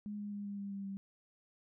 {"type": "tone with pitch steps", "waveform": "sine", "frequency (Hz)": [207.7, 205.7, 203.7, 201.7, 199.7, 197.75, 195.82], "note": ["G#3", "G#3", "G#3", "G3", "G3", "G3", "G3"], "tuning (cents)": [0, -16, -33, 50, 32, 15, -2], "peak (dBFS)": -39, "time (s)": [0.06, 0.97], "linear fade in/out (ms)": 0, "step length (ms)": 130, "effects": []}